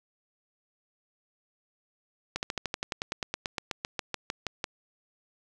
slowing click train, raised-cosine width 0.2 ms, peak -13 dBFS, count 21, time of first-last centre 2.36-4.642 s, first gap 69 ms, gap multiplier 1.05, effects none

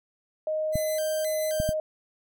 sine tone, 622 Hz, D#5, 1 cent flat, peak -25 dBFS, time 0.47-1.8 s, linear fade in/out 2 ms
5% pulse tone with vibrato, 1784 Hz, A6, 23 cents sharp, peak -24 dBFS, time 0.72-1.74 s, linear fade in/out 50 ms, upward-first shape square, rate 1.9 Hz, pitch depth 220 cents each way
clicks, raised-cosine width 5 ms, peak -16 dBFS, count 3, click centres 0.756 / 1.601 / 1.691 s
effects none

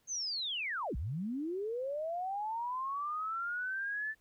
sine linear two-way sweep, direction down then up, 6460 to 51.4 to 1770 Hz, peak -34 dBFS, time 0.07-4.15 s, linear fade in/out 50 ms, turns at 0.96 s, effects pink hiss -73 dBFS RMS until 4.2 s

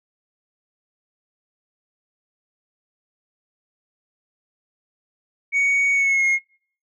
sine tone with pitch glide, 2236 to 2150 Hz, C#7 to C7, +14 to +47 cents, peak -13 dBFS, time 5.52-6.39 s, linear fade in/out 50 ms, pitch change -67 cents, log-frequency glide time 5.93-6.25 s, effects noise-tail reverb RT60 0.5 s tail -24 dB re dry + tanh soft clip ceiling -15 dBFS

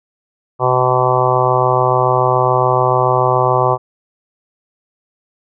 harmonic tone, 127 Hz, B2, 49 cents sharp, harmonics 1 / 3 / 4 / 5 / 6 / 7 / 8 / 9, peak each -19 / -19 / -19 / -19 / -19 / -19 / -19 / -19 dBFS, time 0.59-3.78 s, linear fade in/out 50 ms, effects none

